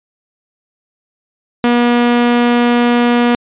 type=tone; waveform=sawtooth; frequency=240.4 Hz; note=B3; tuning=46 cents flat; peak=-5 dBFS; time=1.64-3.35 s; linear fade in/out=0 ms; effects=resampled to 8000 Hz